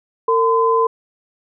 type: tone pair together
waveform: sine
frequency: 454.6 / 1020 Hz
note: A#4 / C6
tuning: -43 / -44 cents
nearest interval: octave + major second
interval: 1399 cents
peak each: -15 dBFS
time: 0.28-0.87 s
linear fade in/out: 5 ms
effects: none